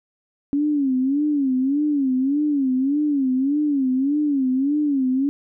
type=tone with vibrato; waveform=sine; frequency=277.2 Hz; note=C#4; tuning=in tune; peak=-17 dBFS; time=0.53-5.29 s; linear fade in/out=0 ms; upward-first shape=sine; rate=1.7 Hz; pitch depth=140 cents each way; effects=none